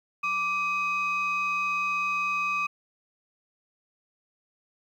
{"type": "tone pair together", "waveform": "sine", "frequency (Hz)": [1171.7, 2524], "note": ["D6", "D#7"], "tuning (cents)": [-4, 24], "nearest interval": "octave + minor second", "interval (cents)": 1328, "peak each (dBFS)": -26, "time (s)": [0.23, 2.67], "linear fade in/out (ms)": 10, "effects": ["tanh soft clip ceiling -21 dBFS", "10-bit"]}